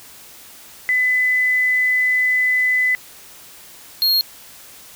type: tone pair in turn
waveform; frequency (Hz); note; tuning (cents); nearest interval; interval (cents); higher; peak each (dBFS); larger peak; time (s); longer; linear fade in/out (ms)
sine / square; 2007 / 4260; B6 / C8; +27 / +30; octave + minor second; 1303; second; -14; neither; 0.89-2.95 / 4.02-4.21; first; 0
effects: white hiss -42 dBFS RMS until 4.95 s